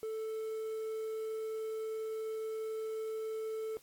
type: tone with quantisation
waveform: triangle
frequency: 440 Hz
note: A4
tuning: in tune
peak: -34 dBFS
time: 0.03-3.77 s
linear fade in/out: 0 ms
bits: 10
effects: white hiss -63 dBFS RMS until 3.82 s + AAC 64 kbps